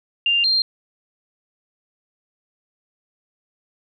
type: tone pair in turn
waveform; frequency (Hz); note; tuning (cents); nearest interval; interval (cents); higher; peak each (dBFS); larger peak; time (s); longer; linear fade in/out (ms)
sine; 2794 / 4186; F7 / C8; 0 / 0; perfect fifth; 700; second; -15; neither; 0.26-0.44 / 0.44-0.62; neither; 2
effects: none